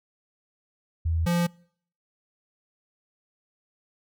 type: tone pair in turn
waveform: sine / square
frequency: 81.9 / 172.89 Hz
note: E2 / F3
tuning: -11 / -17 cents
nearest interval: octave + minor second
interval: 1294 cents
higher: second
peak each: -22 dBFS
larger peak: neither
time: 1.05-1.26 / 1.26-1.47 s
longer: neither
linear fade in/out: 10 ms
effects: noise-tail reverb RT60 0.6 s tail -26 dB re dry